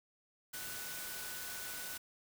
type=tone in noise; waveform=sine; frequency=1486 Hz; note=F#6; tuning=7 cents sharp; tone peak=-50 dBFS; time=0.53-1.98 s; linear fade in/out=10 ms; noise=white; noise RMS=-44 dBFS; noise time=0.53-1.98 s; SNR=-9 dB; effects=none